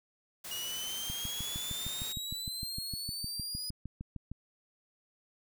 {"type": "noise", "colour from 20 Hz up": "white", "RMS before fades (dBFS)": -43, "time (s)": [0.44, 2.13], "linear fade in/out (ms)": 10}
{"type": "exponential sweep", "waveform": "sawtooth", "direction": "up", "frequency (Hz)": [2875, 4978], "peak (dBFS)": -34, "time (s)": [0.51, 3.7], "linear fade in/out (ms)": 2}
{"type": "click train", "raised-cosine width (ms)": 5, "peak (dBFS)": -28, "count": 22, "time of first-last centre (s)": [1.1, 4.316], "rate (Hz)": 6.53}
{"effects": []}